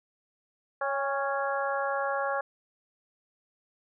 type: harmonic tone with a mistuned harmonic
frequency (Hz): 277.2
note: C#4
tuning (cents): 0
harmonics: 2 / 3 / 4 / 5 / 6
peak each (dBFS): -31 / -33 / -34 / -35 / -36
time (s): 0.81-2.41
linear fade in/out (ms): 5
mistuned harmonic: 3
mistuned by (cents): -29
effects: none